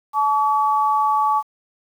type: tone pair together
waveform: sine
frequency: 862 / 1139.7 Hz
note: A5 / C#6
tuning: -36 / +48 cents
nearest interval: perfect fourth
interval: 484 cents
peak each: -18 dBFS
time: 0.13-1.43 s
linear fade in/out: 50 ms
effects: 8-bit